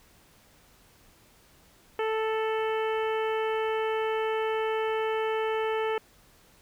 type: harmonic tone with a mistuned harmonic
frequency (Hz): 440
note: A4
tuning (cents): 0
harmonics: 1 / 2 / 3 / 4 / 5 / 6 / 7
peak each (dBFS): -27 / -33 / -37 / -39 / -41 / -43 / -44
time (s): 1.99-5.98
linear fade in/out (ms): 2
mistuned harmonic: 7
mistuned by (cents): -19
effects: pink hiss -59 dBFS RMS until 6.61 s